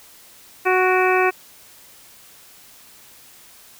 harmonic tone with a mistuned harmonic, 370 Hz, F#4, in tune, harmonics 1 / 2 / 3 / 4 / 5 / 6 / 7, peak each -18 / -21 / -23 / -24 / -25 / -26 / -26 dBFS, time 0.65-1.31 s, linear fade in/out 20 ms, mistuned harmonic 6, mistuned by +75 cents, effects white hiss -47 dBFS RMS until 3.79 s

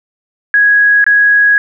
sine tone with dropouts, 1661.2 Hz, G#6, in tune, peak -5 dBFS, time 0.54-1.58 s, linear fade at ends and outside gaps 1 ms, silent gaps 1.042-1.065 s, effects none

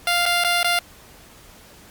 10% pulse tone with dropouts, 698.5 Hz, F5, in tune, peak -9 dBFS, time 0.07-0.79 s, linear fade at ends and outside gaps 2 ms, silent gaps 0.256-0.261 / 0.439-0.446 / 0.631-0.644 s, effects pink hiss -47 dBFS RMS until 1.9 s + Opus 48 kbps

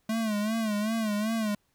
square tone with vibrato, 216.4 Hz, A3, 29 cents flat, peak -27 dBFS, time 0.09-1.55 s, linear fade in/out 5 ms, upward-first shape sine, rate 2.6 Hz, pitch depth 87 cents each way, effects pink hiss -72 dBFS RMS until 1.74 s

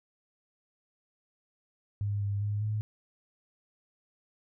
sine tone with pitch steps, 102.1 / 100.9 / 103.5 / 106.9 Hz, G#2 / G#2 / G#2 / A2, -29 / -49 / -5 / -49 cents, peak -28 dBFS, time 2.01-2.81 s, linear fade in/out 0 ms, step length 200 ms, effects none

